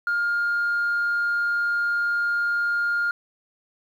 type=tone; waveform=sine; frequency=1411 Hz; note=F6; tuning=17 cents sharp; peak=-19 dBFS; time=0.07-3.11 s; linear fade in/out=2 ms; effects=tanh soft clip ceiling -18 dBFS + 9-bit